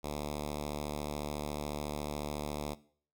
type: tone with notch filter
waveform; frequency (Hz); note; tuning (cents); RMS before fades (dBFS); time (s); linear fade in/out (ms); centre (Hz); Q
5% pulse; 74; D2; +14; -38; 0.03-2.75; 20; 1800; 1.7
effects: noise-tail reverb RT60 0.5 s tail -19 dB re dry